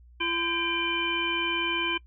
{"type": "harmonic tone with a mistuned harmonic", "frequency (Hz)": 339.7, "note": "F4", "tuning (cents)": -48, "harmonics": [1, 3, 5, 7, 9], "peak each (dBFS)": [-33, -33, -35, -29, -31], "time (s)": [0.2, 1.98], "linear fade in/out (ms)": 10, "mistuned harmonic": 5, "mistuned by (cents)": -120, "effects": ["noise-tail reverb RT60 0.1 s tail -23 dB re dry", "added 60 Hz sine -50 dBFS peak until 2.06 s"]}